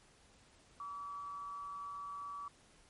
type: tone with amplitude modulation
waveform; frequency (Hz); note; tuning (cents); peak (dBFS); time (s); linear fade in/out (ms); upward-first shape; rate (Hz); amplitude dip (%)
sine; 1145; D6; -44; -40; 0.8-2.48; 2; sine; 185; 40
effects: pink hiss -65 dBFS RMS until 2.89 s + MP3 48 kbps